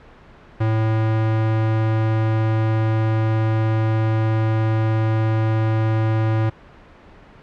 square tone, 110.4 Hz, A2, 6 cents sharp, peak -17 dBFS, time 0.6-6.5 s, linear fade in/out 10 ms, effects pink hiss -45 dBFS RMS until 7.42 s + low-pass 2000 Hz 12 dB/octave

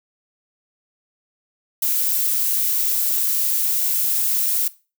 violet noise, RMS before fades -20 dBFS, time 1.82-4.68 s, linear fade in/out 5 ms, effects noise-tail reverb RT60 0.3 s tail -18 dB re dry

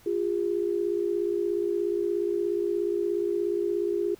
sine tone pair together, 349.2 / 406.1 Hz, F4 / G#4, 0 / -39 cents, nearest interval minor third, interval 261 cents, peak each -27 dBFS, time 0.06-4.15 s, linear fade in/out 5 ms, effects pink hiss -56 dBFS RMS until 4.19 s

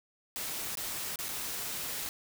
white noise with dropouts, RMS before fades -37 dBFS, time 0.36-2.09 s, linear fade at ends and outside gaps 0 ms, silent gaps 0.754-0.772 / 1.158-1.189 / 1.284-1.289 s, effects none

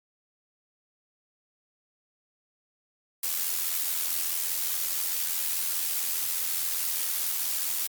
blue noise with amplitude modulation, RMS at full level -26 dBFS, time 3.23-7.87 s, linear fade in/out 5 ms, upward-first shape sine, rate 84.8 Hz, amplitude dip 60%, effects Opus 48 kbps

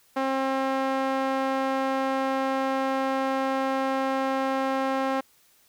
sawtooth tone with band-pass filter, 267 Hz, C4, 35 cents sharp, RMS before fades -26 dBFS, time 0.16-5.21 s, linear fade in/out 10 ms, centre 850 Hz, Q 0.88, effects white hiss -61 dBFS RMS until 5.68 s

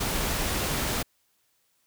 pink noise, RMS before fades -28 dBFS, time 0-1.03 s, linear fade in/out 10 ms, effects white hiss -70 dBFS RMS until 1.86 s

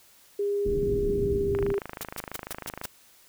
sine tone with pitch glide, 405.5 to 399.2 Hz, G#4 to G4, -41 to +32 cents, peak -24 dBFS, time 0.39-1.79 s, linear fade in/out 5 ms, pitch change -27 cents, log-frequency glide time 1.04-1.46 s
pink low-pass noise, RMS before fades -31 dBFS, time 0.65-1.73 s, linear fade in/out 10 ms, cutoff 400 Hz, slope 48 dB/octave
click train, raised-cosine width 0.5 ms, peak -20 dBFS, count 35, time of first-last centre 1.55-2.853 s, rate 26.1 Hz
white noise bursts, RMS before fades -34 dBFS, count 6, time 2.01-2.86 s, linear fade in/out 5 ms, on 25 ms, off 140 ms
effects white hiss -57 dBFS RMS until 3.28 s

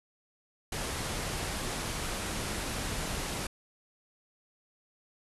pink low-pass noise, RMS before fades -35 dBFS, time 0.72-3.47 s, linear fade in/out 5 ms, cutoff 12000 Hz, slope 96 dB/octave, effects none

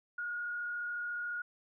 sine tone with frequency modulation, 1435 Hz, F6, 47 cents sharp, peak -35 dBFS, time 0.18-1.42 s, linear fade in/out 5 ms, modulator 34.1 Hz, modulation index 0.62, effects none

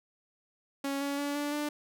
sawtooth tone with pitch steps, 277.2 / 281.7 / 286.3 / 291 / 295.7 Hz, C#4 / C#4 / D4 / D4 / D4, 0 / +28 / -44 / -16 / +12 cents, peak -27 dBFS, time 0.84-1.69 s, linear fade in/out 5 ms, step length 170 ms, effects none

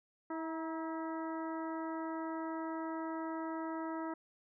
harmonic tone with a mistuned harmonic, 323.9 Hz, E4, 30 cents flat, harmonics 1 / 2 / 3 / 4 / 5 / 6, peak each -39 / -45 / -44 / -47 / -54 / -55 dBFS, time 0.3-4.14 s, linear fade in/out 5 ms, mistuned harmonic 3, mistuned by -34 cents, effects none

